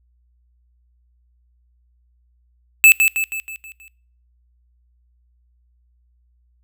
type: tone with echo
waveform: square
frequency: 2623 Hz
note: E7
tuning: 9 cents flat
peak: -6 dBFS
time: 2.84-2.92 s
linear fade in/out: 0 ms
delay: 160 ms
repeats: 6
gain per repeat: -6 dB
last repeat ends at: 3.88 s
effects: noise-tail reverb RT60 0.5 s tail -23 dB re dry + added 60 Hz sine -57 dBFS peak until 6.63 s